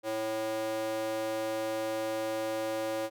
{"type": "tone with high-pass filter", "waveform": "square", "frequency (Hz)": 110, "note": "A2", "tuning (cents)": 0, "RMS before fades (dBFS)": -33, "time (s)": [0.03, 3.1], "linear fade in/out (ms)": 50, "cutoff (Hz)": 460, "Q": 7.5, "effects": []}